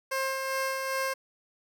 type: tone with tremolo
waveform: 15% pulse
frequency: 532 Hz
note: C5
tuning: 29 cents sharp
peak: -21 dBFS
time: 0.11-1.14 s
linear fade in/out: 10 ms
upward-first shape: sine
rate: 2.5 Hz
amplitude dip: 35%
effects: none

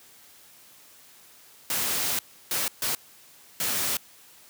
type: noise bursts at uneven times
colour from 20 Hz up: white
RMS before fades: -27 dBFS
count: 4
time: 1.7-2.19 / 2.51-2.68 / 2.82-2.95 / 3.6-3.97 s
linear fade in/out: 2 ms
effects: white hiss -53 dBFS RMS until 4.49 s + high-pass 80 Hz 12 dB/octave

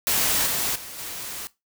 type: noise with level steps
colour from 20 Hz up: white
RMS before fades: -22 / -25 / -38 / -34 dBFS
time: 0.07-1.47 s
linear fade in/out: 0 ms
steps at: 0.46 / 0.75 / 0.98 s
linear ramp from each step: 10 ms
effects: noise-tail reverb RT60 0.2 s tail -18 dB re dry

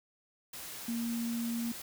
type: tone in noise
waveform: sine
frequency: 233.1 Hz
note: A#3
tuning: in tune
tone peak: -32 dBFS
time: 0.88-1.72 s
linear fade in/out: 5 ms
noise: white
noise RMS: -44 dBFS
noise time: 0.53-1.82 s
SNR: +9 dB
effects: none

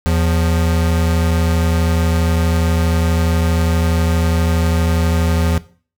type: tone pair together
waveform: square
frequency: 82.31 / 174.61 Hz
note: E2 / F3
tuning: -2 / 0 cents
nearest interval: octave + minor second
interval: 1302 cents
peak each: -15 / -20 dBFS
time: 0.06-5.58 s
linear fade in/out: 0 ms
effects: noise-tail reverb RT60 0.4 s tail -17 dB re dry

